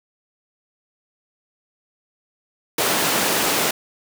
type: high-pass noise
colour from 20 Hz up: pink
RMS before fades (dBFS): -20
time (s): 2.78-3.71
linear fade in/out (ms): 5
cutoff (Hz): 270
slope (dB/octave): 12
effects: none